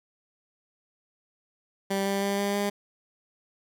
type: tone with pitch steps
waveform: 15% pulse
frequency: 195.9 / 197.6 / 199.32 / 201.1 / 202.8 Hz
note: G3 / G3 / G3 / G3 / G#3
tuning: -1 / +14 / +29 / +44 / -41 cents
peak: -19 dBFS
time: 1.9-2.7 s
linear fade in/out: 10 ms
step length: 160 ms
effects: none